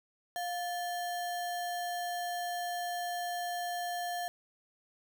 sine tone with sample-and-hold, 705 Hz, F5, 16 cents sharp, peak -33 dBFS, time 0.36-4.28 s, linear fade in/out 0 ms, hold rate 2450 Hz, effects none

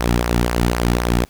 sawtooth tone with flanger, 59.4 Hz, A#1, 33 cents sharp, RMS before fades -18 dBFS, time 0-1.25 s, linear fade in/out 0 ms, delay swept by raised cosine 0.26 to 1.96 ms, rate 3.9 Hz, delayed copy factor -0.6, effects pink hiss -51 dBFS RMS until 1.29 s

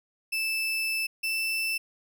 35% pulse tone pair in turn, 2637 / 2655 Hz, E7 / E7, 0 / +12 cents, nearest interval unison, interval 12 cents, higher second, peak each -25 dBFS, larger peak neither, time 0.32-1.07 / 1.23-1.78 s, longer first, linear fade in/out 10 ms, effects none

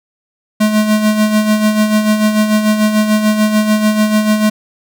square tone with tremolo, 213.7 Hz, G#3, 50 cents sharp, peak -8 dBFS, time 0.6-4.5 s, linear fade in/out 10 ms, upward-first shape sine, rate 6.8 Hz, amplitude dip 55%, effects none

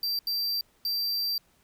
square tone bursts at uneven times, 4699 Hz, D8, in tune, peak -27 dBFS, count 3, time 0.03-0.19 / 0.27-0.61 / 0.85-1.38 s, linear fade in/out 2 ms, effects pink hiss -65 dBFS RMS until 1.63 s

